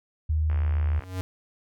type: tone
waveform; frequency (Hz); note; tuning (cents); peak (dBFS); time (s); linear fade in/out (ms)
sine; 77.78; D#2; 0; -21; 0.29-1; 10
type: click train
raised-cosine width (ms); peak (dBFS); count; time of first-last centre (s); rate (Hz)
0.5; -26; 37; 0.5-1.037; 67
type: tone with exponential growth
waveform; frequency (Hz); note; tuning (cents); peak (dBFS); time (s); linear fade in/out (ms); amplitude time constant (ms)
square; 92.5; F#2; 0; -26; 0.86-1.21; 0; 76
effects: none